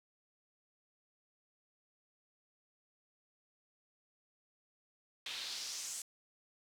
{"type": "noise with band-pass filter sweep", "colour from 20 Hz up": "pink", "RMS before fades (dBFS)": -43, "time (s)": [5.26, 6.02], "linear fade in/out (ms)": 2, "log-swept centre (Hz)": [3200, 8000], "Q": 2.5, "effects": []}